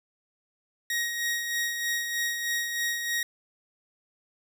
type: tone with tremolo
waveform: sawtooth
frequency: 1884 Hz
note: A#6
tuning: 18 cents sharp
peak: -22 dBFS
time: 0.9-3.23 s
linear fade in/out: 2 ms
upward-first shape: sine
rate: 3.2 Hz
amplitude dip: 45%
effects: none